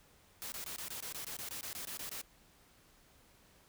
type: noise bursts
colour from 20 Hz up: white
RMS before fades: -43 dBFS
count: 15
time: 0.42-2.214 s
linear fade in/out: 0 ms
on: 100 ms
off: 21 ms
effects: pink hiss -65 dBFS RMS until 3.68 s